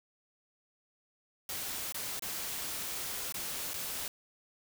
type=noise with dropouts; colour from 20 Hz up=white; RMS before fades=-38 dBFS; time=1.49-4.08 s; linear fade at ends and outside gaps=2 ms; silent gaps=1.924-1.944 / 2.195-2.222 / 3.324-3.342 / 3.735-3.74 s; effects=none